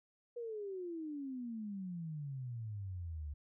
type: exponential sweep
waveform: sine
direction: down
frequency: 486 to 70.9 Hz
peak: -40 dBFS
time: 0.36-3.34 s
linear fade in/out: 10 ms
effects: none